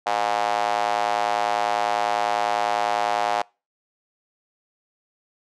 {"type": "tone with high-pass filter", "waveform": "square", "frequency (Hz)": 55, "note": "A1", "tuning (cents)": 0, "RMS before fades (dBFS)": -23, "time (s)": [0.06, 3.42], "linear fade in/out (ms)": 5, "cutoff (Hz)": 750, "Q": 3.9, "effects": ["noise-tail reverb RT60 0.3 s tail -26 dB re dry", "low-pass 6000 Hz 12 dB/octave"]}